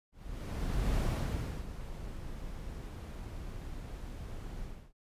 brown noise with ADSR envelope, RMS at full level -29 dBFS, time 0.12-4.93 s, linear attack 890 ms, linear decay 650 ms, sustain -13 dB, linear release 320 ms, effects resampled to 32000 Hz

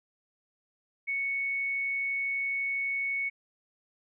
sine tone, 2217 Hz, C#7, in tune, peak -28 dBFS, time 1.07-3.3 s, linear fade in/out 20 ms, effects none

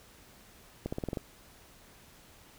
accelerating click train, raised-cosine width 2 ms, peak -20 dBFS, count 7, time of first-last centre 0.86-1.172 s, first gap 65 ms, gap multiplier 0.91, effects pink hiss -57 dBFS RMS until 2.58 s

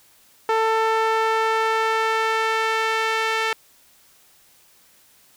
sawtooth tone with band-pass filter sweep, 444.9 Hz, A4, 19 cents sharp, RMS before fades -21 dBFS, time 0.49-3.53 s, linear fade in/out 2 ms, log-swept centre 980 to 2100 Hz, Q 1, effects white hiss -55 dBFS RMS until 5.36 s

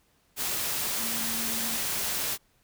sine tone in noise, 228 Hz, A#3, 38 cents flat, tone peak -38 dBFS, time 0.97-1.79 s, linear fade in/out 50 ms, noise white, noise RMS -30 dBFS, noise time 0.36-2.38 s, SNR -11 dB, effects pink hiss -67 dBFS RMS until 2.63 s

